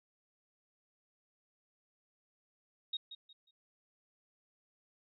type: tone with echo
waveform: sine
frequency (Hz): 3752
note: A#7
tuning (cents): +11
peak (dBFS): -34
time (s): 2.93-2.97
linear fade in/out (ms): 5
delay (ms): 180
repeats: 3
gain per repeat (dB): -11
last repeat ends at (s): 3.51
effects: none